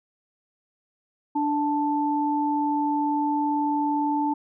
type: tone pair together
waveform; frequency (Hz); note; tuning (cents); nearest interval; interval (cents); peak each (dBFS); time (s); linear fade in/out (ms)
sine; 293.7 / 880.1; D4 / A5; 0 / 0; octave + perfect fifth; 1900; -24; 1.35-4.34; 10
effects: none